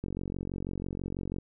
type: click train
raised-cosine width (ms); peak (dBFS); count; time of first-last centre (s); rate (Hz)
3; -22; 63; 0.04-1.385; 46.1
effects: none